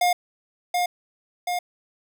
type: tone with echo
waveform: square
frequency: 712 Hz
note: F5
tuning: 33 cents sharp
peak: -18 dBFS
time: 0.01-0.13 s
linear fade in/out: 5 ms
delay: 730 ms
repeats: 2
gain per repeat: -3 dB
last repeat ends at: 1.59 s
effects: none